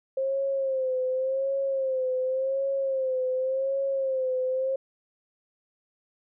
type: tone with vibrato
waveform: sine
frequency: 529 Hz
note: C5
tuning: 19 cents sharp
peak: -24 dBFS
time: 0.17-4.76 s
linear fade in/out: 5 ms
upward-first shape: sine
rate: 0.89 Hz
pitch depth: 58 cents each way
effects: none